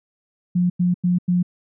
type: tone bursts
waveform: sine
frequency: 178 Hz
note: F3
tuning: 33 cents sharp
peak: -15 dBFS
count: 4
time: 0.55-1.429 s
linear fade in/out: 10 ms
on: 150 ms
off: 93 ms
effects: none

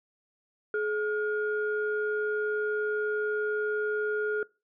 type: tone pair together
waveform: sine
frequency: 424.2 / 1427 Hz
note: G#4 / F6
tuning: +37 / +37 cents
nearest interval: octave + major sixth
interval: 2100 cents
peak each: -27 / -30 dBFS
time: 0.74-4.43 s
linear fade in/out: 2 ms
effects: noise-tail reverb RT60 0.3 s tail -24 dB re dry + tanh soft clip ceiling -18 dBFS

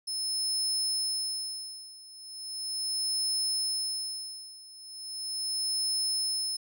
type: tone with tremolo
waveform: 30% pulse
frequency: 5220 Hz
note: E8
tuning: 18 cents flat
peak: -23 dBFS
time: 0.07-6.57 s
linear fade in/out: 10 ms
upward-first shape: sine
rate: 0.38 Hz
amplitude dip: 90%
effects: none

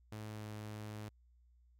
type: tone with pitch glide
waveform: sawtooth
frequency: 107.5 to 106.51 Hz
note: A2 to G#2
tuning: -40 to +44 cents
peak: -40 dBFS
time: 0.12-1.09 s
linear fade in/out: 5 ms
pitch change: -16 cents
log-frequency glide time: 0.26-0.5 s
effects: added 60 Hz sine -64 dBFS peak until 1.79 s

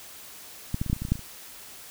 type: clicks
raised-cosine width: 5 ms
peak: -14 / -14 / -22 / -14 / -11 / -29 / -19 / -19 / -29 / -9 / -25 / -30 dBFS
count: 12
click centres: 0.744 / 0.815 / 0.863 / 0.899 / 0.93 / 0.965 / 1.02 / 1.051 / 1.086 / 1.12 / 1.155 / 1.193 s
effects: white hiss -45 dBFS RMS until 1.9 s

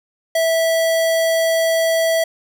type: tone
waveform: square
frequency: 655 Hz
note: E5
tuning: 11 cents flat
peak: -15 dBFS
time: 0.35-2.24 s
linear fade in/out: 5 ms
effects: none

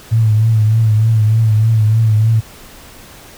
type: tone with vibrato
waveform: sine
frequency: 110 Hz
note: A2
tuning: in tune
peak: -8 dBFS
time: 0.11-2.41 s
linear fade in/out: 20 ms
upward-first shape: triangle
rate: 3.3 Hz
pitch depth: 60 cents each way
effects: pink hiss -38 dBFS RMS until 3.37 s

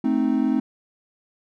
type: chord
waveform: triangle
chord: A diminished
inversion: none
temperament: equal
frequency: 220 / 261.6 / 311.1 Hz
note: A3 / C4 / Eb4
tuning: 0 / 0 / 0 cents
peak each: -22 / -19 / -22 dBFS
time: 0.04-0.6 s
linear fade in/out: 5 ms
effects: none

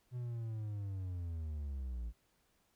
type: linear sweep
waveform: triangle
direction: down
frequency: 125.5 to 55 Hz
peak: -36 dBFS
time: 0.11-2.13 s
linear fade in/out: 50 ms
effects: pink hiss -75 dBFS RMS until 2.75 s

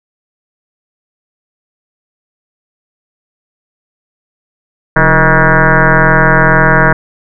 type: tone with frequency modulation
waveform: sine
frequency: 794 Hz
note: G5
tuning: 22 cents sharp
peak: -4 dBFS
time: 4.96-6.93 s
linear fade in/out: 5 ms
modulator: 163 Hz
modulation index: 5.9
effects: none

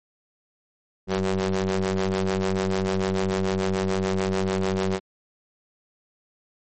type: ring-modulated tone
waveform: sawtooth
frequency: 95.8 Hz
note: G2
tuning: 39 cents flat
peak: -15 dBFS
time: 1.07-5 s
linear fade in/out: 50 ms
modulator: 284 Hz
effects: MP3 32 kbps

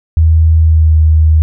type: tone with pitch glide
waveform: sine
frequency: 80.3 to 78.56 Hz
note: E2 to D#2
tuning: -45 to +17 cents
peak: -4 dBFS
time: 0.17-1.42 s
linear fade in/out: 0 ms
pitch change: -38 cents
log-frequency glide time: 0.6-0.96 s
effects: none

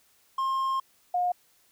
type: tone pair in turn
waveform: triangle / sine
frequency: 1065 / 715.8 Hz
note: C6 / F5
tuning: +30 / +42 cents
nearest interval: perfect fifth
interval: 688 cents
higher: first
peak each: -23 dBFS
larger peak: neither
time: 0.38-0.8 / 1.14-1.32 s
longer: first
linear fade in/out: 5 ms
effects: white hiss -64 dBFS RMS until 1.71 s

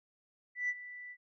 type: tone with ADSR envelope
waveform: sine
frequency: 1975.5 Hz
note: B6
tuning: in tune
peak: -28 dBFS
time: 0.55-1.17 s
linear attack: 140 ms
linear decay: 45 ms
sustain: -16 dB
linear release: 59 ms
effects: tanh soft clip ceiling -26 dBFS

